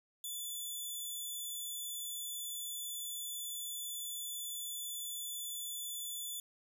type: tone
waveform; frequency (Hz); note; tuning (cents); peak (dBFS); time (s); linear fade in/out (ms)
10% pulse; 3474; A7; -23; -32; 0.24-6.4; 2
effects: none